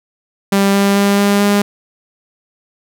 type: tone with pitch steps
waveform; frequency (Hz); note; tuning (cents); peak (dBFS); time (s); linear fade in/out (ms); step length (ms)
sawtooth; 197.7 / 199.08 / 200.5 / 201.9 / 203.3; G3 / G3 / G3 / G#3 / G#3; +15 / +27 / +39 / -49 / -37; -6; 0.52-1.62; 5; 220
effects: none